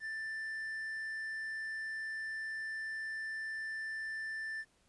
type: tone with quantisation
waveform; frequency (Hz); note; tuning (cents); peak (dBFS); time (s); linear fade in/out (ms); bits
triangle; 1771; A6; +11; -36; 0-4.65; 50; 11
effects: pink hiss -71 dBFS RMS until 4.88 s + resampled to 24000 Hz